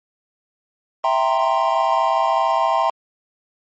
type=chord; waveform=triangle; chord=C dominant seventh; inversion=first; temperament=equal; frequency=659.3 / 784 / 932.3 / 1046.5 Hz; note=E5 / G5 / Bb5 / C6; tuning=0 / 0 / 0 / 0 cents; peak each=-19 dBFS; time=1.04-2.9 s; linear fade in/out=2 ms; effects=MP3 32 kbps